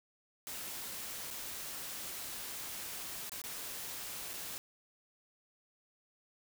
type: noise with dropouts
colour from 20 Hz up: white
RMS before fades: -43 dBFS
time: 0.47-4.58 s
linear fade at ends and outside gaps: 0 ms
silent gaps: 1.304-1.309 / 3.295-3.319 / 3.417-3.439 / 4.333-4.338 s
effects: none